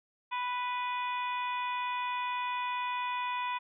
harmonic tone, 493.9 Hz, B4, in tune, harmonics 2 / 3 / 4 / 5 / 6 / 7, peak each -32 / -46 / -43 / -40 / -50 / -46 dBFS, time 0.31-3.59 s, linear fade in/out 20 ms, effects none

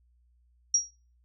sine tone with exponential decay, 5680 Hz, F8, 28 cents sharp, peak -17 dBFS, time 0.74-0.91 s, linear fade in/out 5 ms, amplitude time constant 35 ms, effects noise-tail reverb RT60 0.4 s tail -25 dB re dry + added 60 Hz sine -62 dBFS peak until 1.24 s

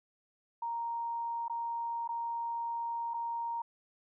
sine tone with dropouts, 932.3 Hz, A#5, in tune, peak -33 dBFS, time 0.62-3.62 s, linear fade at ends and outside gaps 5 ms, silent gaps 1.482-1.497 / 2.077-2.089 / 3.137-3.141 s, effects none

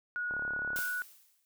sine tone with pitch glide, 1454 to 1471.7 Hz, F#6 to F#6, -31 to -10 cents, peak -32 dBFS, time 0.16-1.02 s, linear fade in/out 0 ms, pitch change +21 cents, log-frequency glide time 0.36-0.89 s
click train, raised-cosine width 1 ms, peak -31 dBFS, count 18, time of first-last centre 0.31-0.789 s, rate 35.5 Hz
blue noise with exponential decay, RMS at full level -36 dBFS, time 0.76-1.45 s, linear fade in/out 0 ms, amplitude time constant 150 ms
effects none

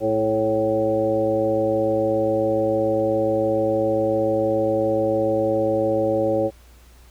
harmonic tone with a mistuned harmonic, 110 Hz, A2, in tune, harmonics 1 / 2 / 3 / 4 / 5 / 7, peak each -31 / -32 / -24 / -26 / -20 / -30 dBFS, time 0-6.51 s, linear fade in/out 50 ms, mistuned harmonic 4, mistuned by -28 cents, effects added 60 Hz sine -47 dBFS peak until 7.1 s + pink hiss -54 dBFS RMS until 7.1 s

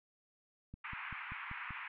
click train, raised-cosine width 5 ms, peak -35 dBFS, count 6, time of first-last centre 0.74-1.707 s, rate 5.17 Hz
white band-pass noise, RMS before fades -45 dBFS, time 0.84-1.88 s, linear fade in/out 5 ms, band 930 to 2500 Hz, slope 48 dB/octave
effects none

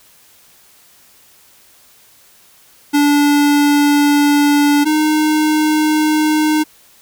square tone pair in turn, 290 / 307.2 Hz, D4 / D#4, -22 / -22 cents, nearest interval minor second, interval 100 cents, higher second, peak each -10 / -12 dBFS, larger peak first, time 2.93-4.85 / 4.85-6.64 s, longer first, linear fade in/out 20 ms, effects white hiss -48 dBFS RMS until 7.01 s

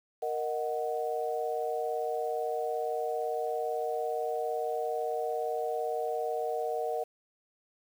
sine chord, D# minor, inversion second, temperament equal, 466.2 / 622.3 / 740 Hz, A#4 / D#5 / F#5, 0 / 0 / 0 cents, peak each -33 / -35 / -34 dBFS, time 0.22-7.04 s, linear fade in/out 10 ms, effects 9-bit

